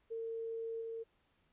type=tone with level steps; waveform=sine; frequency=454.3 Hz; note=A#4; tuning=45 cents flat; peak=-38 / -40 dBFS; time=0.1-1.04 s; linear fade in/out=20 ms; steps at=0.81 s; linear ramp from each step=10 ms; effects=pink hiss -75 dBFS RMS until 1.52 s + resampled to 8000 Hz